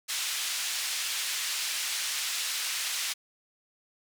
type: band-pass noise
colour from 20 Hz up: pink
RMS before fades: -32 dBFS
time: 0.08-3.14 s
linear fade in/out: 20 ms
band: 2500 to 10000 Hz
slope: 12 dB/octave
effects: none